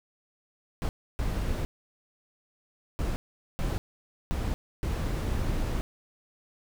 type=noise bursts at uneven times; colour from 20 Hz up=brown; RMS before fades=-29 dBFS; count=6; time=0.82-0.89 / 1.19-1.65 / 2.99-3.16 / 3.59-3.78 / 4.31-4.54 / 4.83-5.81 s; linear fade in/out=0 ms; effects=none